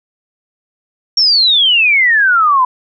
sine exponential sweep, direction down, 5588 to 987.8 Hz, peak -7 dBFS, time 1.17-2.65 s, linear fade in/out 5 ms, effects none

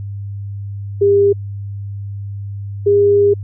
sine tone pair in turn, 401.5 / 405.5 Hz, G4 / G#4, +41 / -41 cents, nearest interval unison, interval 18 cents, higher second, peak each -8 dBFS, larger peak neither, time 1.01-1.33 / 2.86-3.34 s, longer second, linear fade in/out 10 ms, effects added 100 Hz sine -23 dBFS peak until 3.43 s

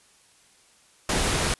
pink noise, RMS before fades -24 dBFS, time 1.09-1.54 s, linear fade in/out 2 ms, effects white hiss -58 dBFS RMS until 1.59 s + resampled to 24000 Hz

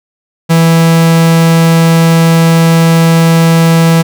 45% pulse tone, 164.81 Hz, E3, in tune, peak -4 dBFS, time 0.49-4.03 s, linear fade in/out 20 ms, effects none

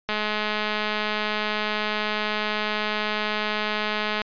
click train, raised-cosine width 0.3 ms, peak -10 dBFS, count 876, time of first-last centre 0.09-4.217 s, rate 212 Hz, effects resampled to 11025 Hz

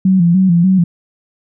sine tone with vibrato, 179.6 Hz, F3, 49 cents sharp, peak -7 dBFS, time 0.05-0.84 s, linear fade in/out 5 ms, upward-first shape square, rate 3.4 Hz, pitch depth 85 cents each way, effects none

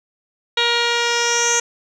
10% pulse tone with low-pass filter sweep, 472.9 Hz, A#4, 25 cents sharp, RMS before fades -18 dBFS, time 0.57-1.6 s, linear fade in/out 5 ms, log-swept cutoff 3900 to 6400 Hz, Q 8.1, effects none

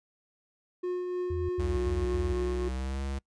triangle tone with tremolo, 360 Hz, F#4, 47 cents flat, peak -26 dBFS, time 0.83-2.69 s, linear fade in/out 10 ms, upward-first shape triangle, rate 3.3 Hz, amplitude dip 35%
sine tone bursts, 83 Hz, E2, 12 cents sharp, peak -31 dBFS, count 4, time 1.3-2.33 s, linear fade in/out 5 ms, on 190 ms, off 90 ms
square tone with pitch glide, 64 to 68.2 Hz, C2 to C#2, -38 to -28 cents, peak -32 dBFS, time 1.59-3.19 s, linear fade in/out 10 ms, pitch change +110 cents, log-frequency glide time 2.7-3.02 s
effects noise-tail reverb RT60 0.1 s tail -24 dB re dry + resampled to 22050 Hz

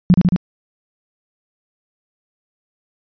sine tone with echo, 179.2 Hz, F3, 45 cents sharp, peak -5 dBFS, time 0.1-0.14 s, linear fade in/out 0 ms, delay 74 ms, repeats 3, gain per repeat -2 dB, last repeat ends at 0.362 s, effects resampled to 11025 Hz

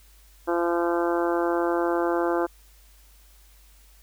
harmonic tone, 171.5 Hz, F3, 31 cents flat, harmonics 2 / 3 / 4 / 5 / 6 / 7 / 8 / 9, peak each -24 / -28 / -30 / -32 / -34 / -35 / -36 / -37 dBFS, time 0.47-2.47 s, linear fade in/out 20 ms, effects added 50 Hz sine -52 dBFS peak until 4.02 s + white hiss -58 dBFS RMS until 4.02 s

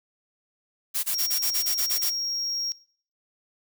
blue noise bursts, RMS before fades -26 dBFS, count 10, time 0.94-2.106 s, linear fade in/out 20 ms, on 95 ms, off 24 ms
triangle tone, 5588 Hz, F8, in tune, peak -25 dBFS, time 1.14-2.72 s, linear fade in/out 0 ms
effects noise-tail reverb RT60 0.5 s tail -21 dB re dry

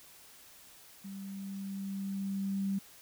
sine tone with level ramp, 195.7 Hz, G3, 3 cents flat, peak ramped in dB -41 to -29 dBFS, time 1.04-2.79 s, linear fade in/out 10 ms, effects white hiss -56 dBFS RMS until 3.01 s

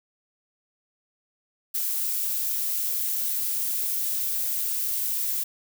violet noise, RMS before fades -27 dBFS, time 1.74-5.44 s, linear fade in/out 10 ms, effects none

